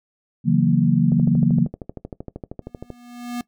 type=chord; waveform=sine; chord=F# dominant seventh; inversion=second; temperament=equal; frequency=138.59 / 164.81 / 185 / 233.1 Hz; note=C#3 / E3 / F#3 / A#3; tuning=0 / 0 / 0 / 0 cents; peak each=-20 / -19 / -20 / -19 dBFS; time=0.44-1.68 s; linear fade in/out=50 ms
type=click train; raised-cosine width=2 ms; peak=-18 dBFS; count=24; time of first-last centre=1.12-2.903 s; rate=12.9 Hz
type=tone with exponential growth; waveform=square; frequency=242 Hz; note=B3; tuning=35 cents flat; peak=-24 dBFS; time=2.62-3.41 s; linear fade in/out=2 ms; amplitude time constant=170 ms
effects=noise-tail reverb RT60 0.1 s tail -19 dB re dry